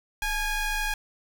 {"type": "ring-modulated tone", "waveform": "25% pulse", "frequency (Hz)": 830.6, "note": "G#5", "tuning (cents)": 0, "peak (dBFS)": -19, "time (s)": [0.22, 0.94], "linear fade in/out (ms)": 2, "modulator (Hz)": 804, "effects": []}